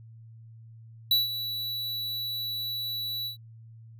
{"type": "tone with ADSR envelope", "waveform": "square", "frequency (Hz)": 3937, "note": "B7", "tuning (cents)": -6, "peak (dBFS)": -19, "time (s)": [1.11, 3.37], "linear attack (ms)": 3, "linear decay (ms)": 160, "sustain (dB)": -12, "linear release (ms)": 110, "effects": ["added 113 Hz sine -46 dBFS peak until 3.99 s"]}